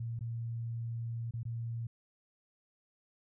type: tone with dropouts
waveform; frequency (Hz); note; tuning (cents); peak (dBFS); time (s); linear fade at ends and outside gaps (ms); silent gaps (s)
sine; 116; A#2; -8; -35; 0-1.87; 5; 0.192-0.208 / 1.31-1.337 / 1.432-1.452
effects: none